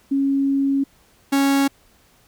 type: tone pair in turn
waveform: sine / 45% pulse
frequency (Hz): 275.2 / 276.3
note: C#4 / C#4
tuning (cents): -12 / -6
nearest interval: unison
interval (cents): 6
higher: second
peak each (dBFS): -16 / -15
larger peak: second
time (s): 0.11-0.84 / 1.32-1.68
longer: first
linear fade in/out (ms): 10
effects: pink hiss -56 dBFS RMS until 2.27 s